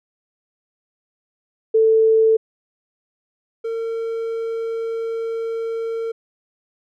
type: tone pair in turn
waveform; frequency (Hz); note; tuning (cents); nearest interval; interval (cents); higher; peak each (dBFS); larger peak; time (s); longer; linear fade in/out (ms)
sine / triangle; 443.5 / 454.9; A4 / A#4; +14 / -42; unison; 44; second; -11 / -20; first; 1.74-2.37 / 3.64-6.12; second; 10
effects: none